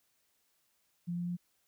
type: tone with pitch steps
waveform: sine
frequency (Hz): 173.4 / 174.61 / 175.82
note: F3 / F3 / F3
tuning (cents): -12 / 0 / +12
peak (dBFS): -33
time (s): 1.07-1.37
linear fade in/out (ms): 20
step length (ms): 100
effects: white hiss -75 dBFS RMS until 1.67 s